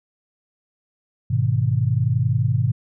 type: chord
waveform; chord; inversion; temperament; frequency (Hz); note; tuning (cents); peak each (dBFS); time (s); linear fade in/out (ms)
sine; G# minor; none; just; 103.83 / 124.59 / 155.74; G#2 / B2 / D#3; 0 / +16 / +2; -21 / -19 / -25; 1.3-2.72; 10
effects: none